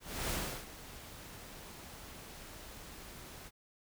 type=noise with ADSR envelope; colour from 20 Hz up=pink; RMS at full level=-35 dBFS; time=0-3.51 s; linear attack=300 ms; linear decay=350 ms; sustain=-15 dB; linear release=40 ms; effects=none